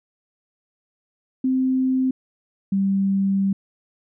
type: tone pair in turn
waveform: sine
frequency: 260 / 195.32 Hz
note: C4 / G3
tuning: -11 / -6 cents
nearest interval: perfect fourth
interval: 495 cents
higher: first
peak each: -17 dBFS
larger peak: neither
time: 1.44-2.11 / 2.72-3.53 s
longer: second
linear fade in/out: 5 ms
effects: none